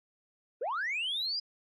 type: linear sweep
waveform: sine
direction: up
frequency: 415.3 to 4969 Hz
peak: -29 dBFS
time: 0.61-1.4 s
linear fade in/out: 10 ms
effects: tanh soft clip ceiling -28 dBFS + AAC 32 kbps